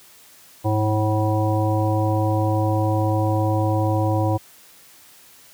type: harmonic tone with a mistuned harmonic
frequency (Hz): 108.1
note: A2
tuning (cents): -30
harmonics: 1 / 3 / 5 / 7 / 9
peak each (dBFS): -19 / -24 / -26 / -27 / -29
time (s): 0.64-4.38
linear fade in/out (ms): 20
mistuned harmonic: 1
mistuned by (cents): -55
effects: white hiss -49 dBFS RMS until 5.53 s + high-pass 60 Hz 12 dB/octave